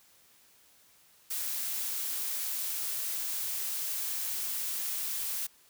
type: noise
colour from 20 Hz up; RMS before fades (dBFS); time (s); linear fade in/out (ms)
blue; -34; 1.3-5.47; 10
effects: white hiss -62 dBFS RMS until 5.69 s